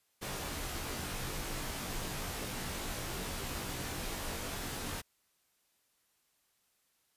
pink noise with comb filter, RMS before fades -39 dBFS, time 0.21-5.02 s, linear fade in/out 20 ms, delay 19 ms, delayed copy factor -0.75, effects white hiss -75 dBFS RMS until 7.16 s + resampled to 32000 Hz

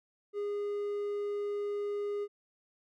triangle tone, 410 Hz, G#4, 22 cents flat, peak -30 dBFS, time 0.33-2.28 s, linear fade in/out 50 ms, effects none

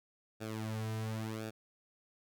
sawtooth tone with flanger, 110 Hz, A2, in tune, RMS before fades -39 dBFS, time 0.4-1.51 s, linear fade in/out 20 ms, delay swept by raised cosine 0.97 to 3.57 ms, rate 0.94 Hz, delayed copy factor -0.85, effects none

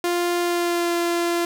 sawtooth tone with pitch glide, 349.2 to 343.4 Hz, F4 to F4, 0 to -29 cents, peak -16 dBFS, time 0.04-1.45 s, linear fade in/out 2 ms, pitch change -29 cents, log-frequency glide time 0.4-0.95 s, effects none

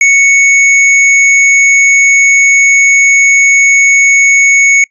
square tone, 2217 Hz, C#7, in tune, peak -4 dBFS, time 0.01-4.84 s, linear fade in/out 2 ms, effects noise-tail reverb RT60 0.1 s tail -26 dB re dry + resampled to 22050 Hz

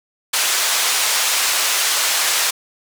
white band-pass noise, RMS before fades -18 dBFS, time 0.33-2.51 s, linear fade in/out 10 ms, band 740 to 8400 Hz, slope 12 dB/octave, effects none

